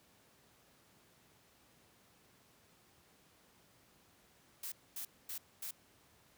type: noise bursts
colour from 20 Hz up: blue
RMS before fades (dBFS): -43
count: 4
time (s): 4.63-5.71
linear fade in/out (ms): 5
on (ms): 90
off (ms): 240
effects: pink hiss -67 dBFS RMS until 6.37 s + high-pass 80 Hz 12 dB/octave